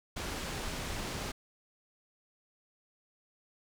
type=low-pass noise; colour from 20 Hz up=pink; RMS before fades=-38 dBFS; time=0.16-1.32 s; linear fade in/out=10 ms; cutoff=8200 Hz; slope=12 dB/octave; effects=none